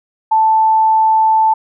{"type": "tone", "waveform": "sine", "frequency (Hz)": 880, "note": "A5", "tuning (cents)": 0, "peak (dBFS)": -8, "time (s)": [0.31, 1.54], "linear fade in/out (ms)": 10, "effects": []}